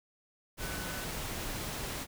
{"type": "tone in noise", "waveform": "sine", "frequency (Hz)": 1500, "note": "F#6", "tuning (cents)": 23, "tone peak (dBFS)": -45, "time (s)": [0.59, 1.08], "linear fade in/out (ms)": 50, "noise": "pink", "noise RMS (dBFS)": -38, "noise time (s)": [0.57, 2.07], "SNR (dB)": -10, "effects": []}